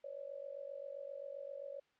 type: tone with amplitude modulation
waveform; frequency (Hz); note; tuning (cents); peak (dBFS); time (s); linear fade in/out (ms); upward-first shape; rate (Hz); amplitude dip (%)
sine; 560; C#5; +18; -40; 0.04-1.8; 5; sine; 47.6; 85
effects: white hiss -75 dBFS RMS until 1.99 s + low-pass 3000 Hz 12 dB/octave